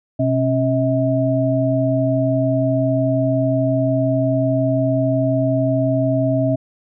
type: tone cluster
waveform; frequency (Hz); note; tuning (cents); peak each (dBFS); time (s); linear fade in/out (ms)
sine; 126.5 / 272.1 / 639; B2 / C#4 / D#5; +42 / -32 / +46; -19; 0.19-6.56; 10
effects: none